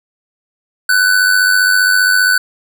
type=tone with amplitude modulation; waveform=square; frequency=1500 Hz; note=F#6; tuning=23 cents sharp; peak=-7 dBFS; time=0.89-2.38 s; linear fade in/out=5 ms; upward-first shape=sine; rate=95.1 Hz; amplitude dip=55%; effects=none